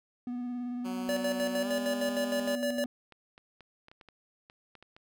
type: tone with vibrato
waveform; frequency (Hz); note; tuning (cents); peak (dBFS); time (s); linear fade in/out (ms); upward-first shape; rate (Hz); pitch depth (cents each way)
triangle; 245.1; B3; -13; -31; 0.27-2.86; 2; square; 18; 16
type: tone with pitch glide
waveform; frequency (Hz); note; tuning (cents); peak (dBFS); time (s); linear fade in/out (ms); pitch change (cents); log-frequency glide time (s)
10% pulse; 186.5 to 203.4; F#3 to G#3; +14 to -36; -31; 0.84-2.56; 20; +150; 1.61-1.68
type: tone with tremolo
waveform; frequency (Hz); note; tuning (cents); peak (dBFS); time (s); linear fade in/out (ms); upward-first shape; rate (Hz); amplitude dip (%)
square; 577; D5; -31; -29; 1.09-2.84; 0; square; 6.5; 60
type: clicks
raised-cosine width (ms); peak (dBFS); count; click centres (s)
0.3; -36; 11; 3.123 / 3.379 / 3.607 / 3.884 / 3.915 / 4.012 / 4.087 / 4.499 / 4.753 / 4.826 / 4.965
effects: none